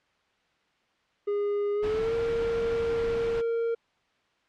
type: tone with pitch glide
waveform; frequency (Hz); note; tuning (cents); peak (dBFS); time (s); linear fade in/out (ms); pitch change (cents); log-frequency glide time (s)
triangle; 409.4 to 462.2; G#4 to A#4; -25 to -15; -23; 1.27-3.75; 10; +210; 1.74-2.15
type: noise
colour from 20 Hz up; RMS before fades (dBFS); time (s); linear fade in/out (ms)
pink; -37; 1.82-3.42; 20
effects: white hiss -68 dBFS RMS until 4.48 s + low-pass 3000 Hz 12 dB/octave